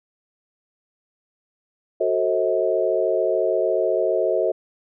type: chord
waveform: sine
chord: F# diminished seventh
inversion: none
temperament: just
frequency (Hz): 370 / 444 / 532.8 / 639.4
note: F#4 / A4 / C5 / Eb5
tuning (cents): 0 / +16 / +31 / +47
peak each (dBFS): -24 / -24 / -24 / -22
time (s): 2-4.52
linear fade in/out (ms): 10
effects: none